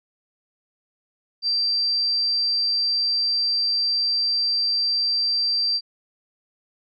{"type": "tone", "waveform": "sine", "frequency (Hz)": 4699, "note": "D8", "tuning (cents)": 0, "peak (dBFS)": -19, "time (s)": [1.42, 5.81], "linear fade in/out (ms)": 50, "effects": []}